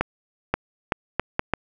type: accelerating click train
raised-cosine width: 0.5 ms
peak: -5 dBFS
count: 6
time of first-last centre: 0.01-1.537 s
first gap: 530 ms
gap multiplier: 0.72
effects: none